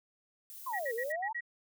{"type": "noise", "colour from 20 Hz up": "violet", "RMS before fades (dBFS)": -48, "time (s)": [0.5, 1.12], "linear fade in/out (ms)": 0}
{"type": "exponential two-way sweep", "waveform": "sine", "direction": "down then up", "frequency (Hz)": [1104, 440, 923], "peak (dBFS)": -34, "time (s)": [0.66, 1.33], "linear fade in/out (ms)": 10, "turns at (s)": 0.94}
{"type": "tone bursts", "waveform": "sine", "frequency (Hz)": 1911, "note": "A#6", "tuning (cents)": 43, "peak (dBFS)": -34, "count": 6, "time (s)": [0.73, 1.408], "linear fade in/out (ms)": 10, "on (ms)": 63, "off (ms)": 60}
{"effects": []}